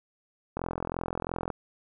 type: click train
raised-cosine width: 1 ms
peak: -17 dBFS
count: 41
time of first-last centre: 0.57-1.502 s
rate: 42.9 Hz
effects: none